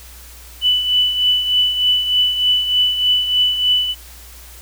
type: tone with tremolo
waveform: sine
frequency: 2983 Hz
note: F#7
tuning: 13 cents sharp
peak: -10 dBFS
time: 0.61-3.95 s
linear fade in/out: 50 ms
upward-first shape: triangle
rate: 3.3 Hz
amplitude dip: 65%
effects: added 60 Hz sine -39 dBFS peak until 4.61 s + white hiss -41 dBFS RMS until 4.61 s